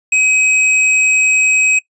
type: tone with hard clipping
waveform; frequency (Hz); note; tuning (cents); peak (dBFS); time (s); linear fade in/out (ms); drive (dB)
sine; 2535; D#7; +32; -10; 0.12-1.79; 5; 16
effects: noise-tail reverb RT60 0.1 s tail -21 dB re dry + resampled to 22050 Hz